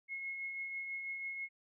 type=tone with tremolo; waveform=sine; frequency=2169 Hz; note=C#7; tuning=38 cents flat; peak=-37 dBFS; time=0.08-1.49 s; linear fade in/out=50 ms; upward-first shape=triangle; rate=6.1 Hz; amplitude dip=40%; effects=none